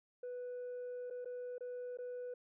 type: tone with dropouts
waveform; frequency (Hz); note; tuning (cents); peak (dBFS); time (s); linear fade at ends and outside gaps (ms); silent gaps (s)
sine; 493.9; B4; 0; -39; 0.23-2.34; 5; 1.101-1.107 / 1.247-1.256 / 1.582-1.607 / 1.973-1.986
effects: tanh soft clip ceiling -40 dBFS

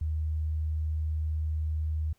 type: tone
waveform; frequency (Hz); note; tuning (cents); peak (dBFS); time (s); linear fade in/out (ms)
sine; 77.78; D#2; 0; -27; 0.01-2.13; 5
effects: pink hiss -70 dBFS RMS until 2.18 s

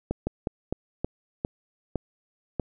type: slowing click train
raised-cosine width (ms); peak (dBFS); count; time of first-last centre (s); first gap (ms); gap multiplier
2; -13; 8; 0.11-2.597; 160; 1.26
effects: none

